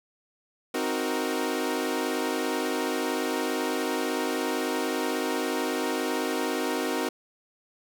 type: chord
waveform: sawtooth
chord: C half-diminished seventh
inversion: none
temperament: equal with one note detuned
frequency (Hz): 261.6 / 312 / 370 / 466.2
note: C4 / Eb4 / Gb4 / Bb4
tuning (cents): 0 / +5 / 0 / 0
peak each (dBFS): -28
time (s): 0.74-7.09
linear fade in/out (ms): 5
effects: none